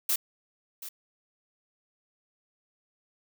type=noise with echo; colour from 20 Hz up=blue; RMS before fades=-26 dBFS; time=0.09-0.16 s; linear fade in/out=5 ms; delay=730 ms; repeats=1; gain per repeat=-14 dB; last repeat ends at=0.89 s; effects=none